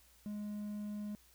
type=tone; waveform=triangle; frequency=208.3 Hz; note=G#3; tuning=5 cents sharp; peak=-37 dBFS; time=0.26-1.15 s; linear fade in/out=0 ms; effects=added 60 Hz sine -68 dBFS peak until 1.34 s + white hiss -66 dBFS RMS until 1.34 s